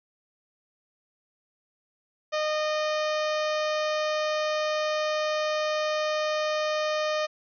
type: harmonic tone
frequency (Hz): 613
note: D#5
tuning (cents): -26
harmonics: 1 / 2 / 3 / 4 / 5 / 6 / 7 / 8 / 9 / 10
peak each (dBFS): -26 / -32 / -36 / -38 / -40 / -42 / -43 / -44 / -45 / -46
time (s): 2.32-7.27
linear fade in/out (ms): 20
effects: none